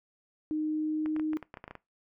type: tone with pitch glide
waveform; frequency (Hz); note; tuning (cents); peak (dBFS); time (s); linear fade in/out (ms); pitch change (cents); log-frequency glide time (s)
sine; 308.1 to 310.1; D#4 to D#4; -17 to -6; -28; 0.51-1.37; 0; +11; 0.62-1.22
type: clicks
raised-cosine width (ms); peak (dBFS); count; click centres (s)
0.5; -27; 12; 1.06 / 1.164 / 1.197 / 1.333 / 1.371 / 1.427 / 1.541 / 1.572 / 1.641 / 1.679 / 1.71 / 1.753
effects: noise-tail reverb RT60 0.2 s tail -20 dB re dry